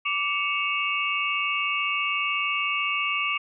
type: tone cluster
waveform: sine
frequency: 1166 / 2230 / 2609 / 2795 Hz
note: D6 / C#7 / E7 / F7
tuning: -13 / +10 / -18 / +1 cents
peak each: -29 dBFS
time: 0.05-3.38 s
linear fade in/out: 10 ms
effects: none